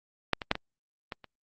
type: clicks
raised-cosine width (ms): 0.3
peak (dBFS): -7 / -19 / -7 / -17 / -19 / -30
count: 6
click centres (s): 0.333 / 0.418 / 0.514 / 0.554 / 1.122 / 1.243
effects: Opus 48 kbps